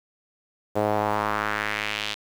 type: tone with band-pass filter sweep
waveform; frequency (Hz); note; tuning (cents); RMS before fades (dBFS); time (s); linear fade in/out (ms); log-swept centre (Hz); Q
sawtooth; 105.3; G#2; +24; -26; 0.75-2.15; 20; 570 to 3500; 2
effects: 7-bit